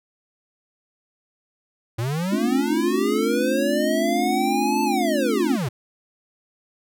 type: linear two-way sweep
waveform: square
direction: up then down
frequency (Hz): 108.2 to 881 to 108.2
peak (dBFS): -23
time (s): 1.98-5.69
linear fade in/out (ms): 10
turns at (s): 4.83
type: chord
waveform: sine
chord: D minor seventh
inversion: second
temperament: equal with one note detuned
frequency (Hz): 220 / 265.6 / 293.7 / 349.2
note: A3 / C4 / D4 / F4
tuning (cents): 0 / +26 / 0 / 0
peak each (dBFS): -26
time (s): 2.31-5.57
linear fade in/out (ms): 20
effects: none

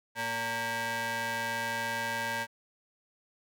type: ring-modulated tone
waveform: sawtooth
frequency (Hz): 342.8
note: F4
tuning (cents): -32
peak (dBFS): -24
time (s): 0.15-2.47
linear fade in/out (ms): 50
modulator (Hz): 1260
effects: none

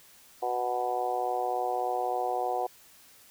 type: harmonic tone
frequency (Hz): 123.47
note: B2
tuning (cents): 0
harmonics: 3 / 4 / 5 / 6 / 7 / 8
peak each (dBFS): -37 / -34 / -39 / -29 / -39 / -41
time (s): 0.42-2.67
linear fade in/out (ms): 10
effects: white hiss -56 dBFS RMS until 3.3 s

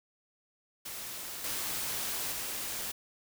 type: noise with level steps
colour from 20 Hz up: white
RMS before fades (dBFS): -41 / -35 / -37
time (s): 0.85-2.92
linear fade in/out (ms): 10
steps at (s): 1.44 / 2.32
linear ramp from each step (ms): 2
effects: none

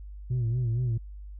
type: tone with vibrato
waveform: sine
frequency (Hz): 119.8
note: A#2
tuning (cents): +48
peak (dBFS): -22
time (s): 0.3-0.98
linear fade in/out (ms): 10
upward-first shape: sine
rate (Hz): 4.3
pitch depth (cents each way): 100
effects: tanh soft clip ceiling -23 dBFS + added 50 Hz sine -39 dBFS peak until 1.39 s

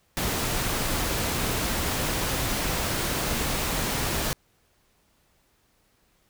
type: noise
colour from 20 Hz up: pink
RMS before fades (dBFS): -27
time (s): 0.17-4.33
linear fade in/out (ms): 0
effects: pink hiss -66 dBFS RMS until 6.29 s

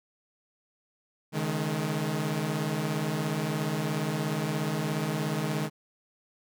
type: chord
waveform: sawtooth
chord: C# suspended second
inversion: none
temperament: equal with one note detuned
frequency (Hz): 138.59 / 155.56 / 212.3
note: C#3 / D#3 / G#3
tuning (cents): 0 / 0 / +38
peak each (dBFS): -32 / -26 / -29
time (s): 1.32-5.7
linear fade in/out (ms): 50
effects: none

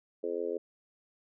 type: harmonic tone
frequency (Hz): 86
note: F2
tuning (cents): -26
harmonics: 3 / 4 / 5 / 6 / 7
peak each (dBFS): -46 / -38 / -34 / -37 / -44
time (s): 0.23-0.58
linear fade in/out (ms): 10
effects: none

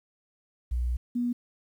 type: tone pair in turn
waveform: sine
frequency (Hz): 60.8 / 242.3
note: B1 / B3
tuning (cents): -26 / -33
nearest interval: 2 octaves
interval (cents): 2393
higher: second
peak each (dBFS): -25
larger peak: neither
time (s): 0.71-0.97 / 1.15-1.33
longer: first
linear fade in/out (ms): 10
effects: 10-bit

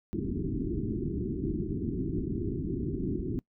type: low-pass noise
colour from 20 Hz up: white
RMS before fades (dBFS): -32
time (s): 0.13-3.39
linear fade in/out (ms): 0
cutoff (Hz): 390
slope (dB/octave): 96
effects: noise-tail reverb RT60 0.1 s tail -23 dB re dry

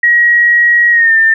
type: tone with pitch glide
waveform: sine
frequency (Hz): 1901 to 1796.4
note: A#6 to A6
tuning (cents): +33 to +35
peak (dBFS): -5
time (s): 0.03-1.34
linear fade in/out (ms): 5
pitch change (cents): -98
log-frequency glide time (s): 0.91-1.14
effects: none

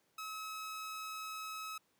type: tone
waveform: sawtooth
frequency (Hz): 1285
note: E6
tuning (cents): -45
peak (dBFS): -38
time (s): 0.18-1.78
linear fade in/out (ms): 5
effects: pink hiss -75 dBFS RMS until 1.99 s + high-pass 150 Hz 12 dB/octave

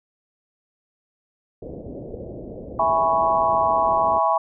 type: low-pass noise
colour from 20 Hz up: white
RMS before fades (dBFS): -35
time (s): 1.62-4.19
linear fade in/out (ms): 5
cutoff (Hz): 590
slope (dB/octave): 48
type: chord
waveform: sine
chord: C# minor seventh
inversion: first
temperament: equal with one note detuned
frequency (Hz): 659.3 / 826.8 / 987.8 / 1108.7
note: E5 / G#5 / B5 / C#6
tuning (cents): 0 / -8 / 0 / 0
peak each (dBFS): -22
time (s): 2.79-4.38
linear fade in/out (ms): 5
effects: none

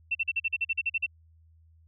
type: tone bursts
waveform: sine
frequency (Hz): 2692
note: E7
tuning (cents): +36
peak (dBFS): -24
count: 12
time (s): 0.11-1.064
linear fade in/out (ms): 10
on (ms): 41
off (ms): 42
effects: added 81 Hz sine -56 dBFS peak until 1.87 s

